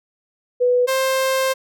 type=tone pair in turn; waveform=sine / sawtooth; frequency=493.9 / 527.7 Hz; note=B4 / C5; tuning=0 / +15 cents; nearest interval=minor second; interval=115 cents; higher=second; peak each=-13 dBFS; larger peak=neither; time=0.6-0.87 / 0.87-1.54 s; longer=second; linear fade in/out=20 ms; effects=none